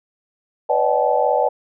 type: tone cluster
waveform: sine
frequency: 495.3 / 570 / 615 / 764 / 861 Hz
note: B4 / C#5 / D#5 / G5 / A5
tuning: +5 / +48 / -20 / -45 / -38 cents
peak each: -21 dBFS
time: 0.69-1.49 s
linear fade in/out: 10 ms
effects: none